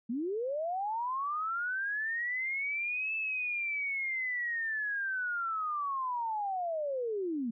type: linear two-way sweep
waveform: sine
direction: up then down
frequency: 218.1 to 2637 to 218.1 Hz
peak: -31 dBFS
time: 0.09-7.51 s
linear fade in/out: 10 ms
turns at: 3.15 s
effects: none